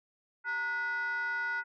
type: tone with frequency modulation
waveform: sine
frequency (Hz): 1455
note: F#6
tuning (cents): -29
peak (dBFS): -29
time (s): 0.44-1.64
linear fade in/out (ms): 50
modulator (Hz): 534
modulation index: 0.62
effects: tanh soft clip ceiling -28 dBFS